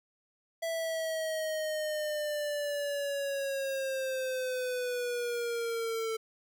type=linear sweep; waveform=square; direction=down; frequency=662 to 443.9 Hz; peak=-32 dBFS; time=0.62-6.17 s; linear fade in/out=10 ms; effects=none